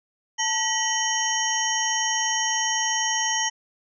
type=tone cluster; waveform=sine; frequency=886 / 1919 / 3037 / 5680 / 6440 Hz; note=A5 / A#6 / F#7 / F8 / G8; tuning=+12 / +50 / +44 / +28 / +46 cents; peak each=-28 dBFS; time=0.38-3.5 s; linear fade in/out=20 ms; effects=none